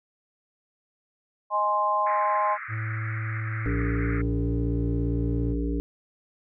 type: chord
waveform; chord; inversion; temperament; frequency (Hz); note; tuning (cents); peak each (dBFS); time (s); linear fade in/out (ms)
sine; Ab major; second; equal; 622.3 / 830.6 / 1046.5; Eb5 / Ab5 / C6; 0 / 0 / 0; -29 / -27 / -23; 1.5-2.58; 50
type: band-pass noise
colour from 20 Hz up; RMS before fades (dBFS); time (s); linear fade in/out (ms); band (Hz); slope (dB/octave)
white; -37; 2.06-4.22; 10; 1200 to 2200; 96
type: tone with pitch glide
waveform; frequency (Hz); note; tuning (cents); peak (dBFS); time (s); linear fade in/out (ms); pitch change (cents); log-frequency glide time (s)
triangle; 110 to 115.34; A2 to A#2; 0 to -18; -26; 2.68-5.56; 50; +82; 3.51-5.01
type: harmonic tone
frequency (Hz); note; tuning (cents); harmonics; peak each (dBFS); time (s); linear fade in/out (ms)
57.5; A#1; -23; 1 / 3 / 5 / 7 / 8; -27 / -35 / -29 / -36 / -38; 3.66-5.8; 0
effects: none